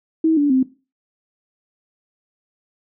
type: tone with pitch steps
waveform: sine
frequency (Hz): 321 / 289.3 / 260.7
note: E4 / D4 / C4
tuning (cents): -46 / -26 / -6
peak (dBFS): -12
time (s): 0.24-0.63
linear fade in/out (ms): 5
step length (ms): 130
effects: noise-tail reverb RT60 0.3 s tail -17 dB re dry